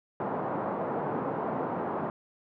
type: band-pass noise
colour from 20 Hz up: white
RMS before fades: -32 dBFS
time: 0.2-2.1 s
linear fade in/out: 2 ms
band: 130 to 1000 Hz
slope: 24 dB/octave
effects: none